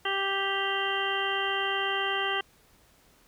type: harmonic tone with a mistuned harmonic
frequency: 392 Hz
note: G4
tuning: in tune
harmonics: 1 / 2 / 3 / 4 / 5 / 7 / 8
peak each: -34 / -34 / -34 / -34 / -34 / -34 / -34 dBFS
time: 0.05-2.41 s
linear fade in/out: 5 ms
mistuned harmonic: 7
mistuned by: +24 cents
effects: pink hiss -61 dBFS RMS until 3.27 s